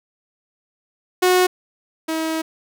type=tone pair in turn; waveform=sawtooth; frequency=365.1 / 320.5 Hz; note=F#4 / E4; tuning=-23 / -49 cents; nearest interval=major second; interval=226 cents; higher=first; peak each=-9 / -17 dBFS; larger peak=first; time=1.22-1.47 / 2.08-2.42 s; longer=second; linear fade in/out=10 ms; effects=none